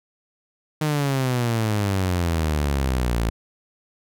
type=exponential sweep; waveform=sawtooth; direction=down; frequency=155.56 to 55.2 Hz; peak=-16 dBFS; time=0.81-3.3 s; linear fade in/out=5 ms; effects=none